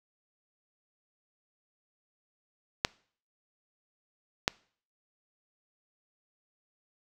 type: clicks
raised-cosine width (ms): 0.2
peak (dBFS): -6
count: 2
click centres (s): 2.849 / 4.479
effects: noise-tail reverb RT60 0.5 s tail -24 dB re dry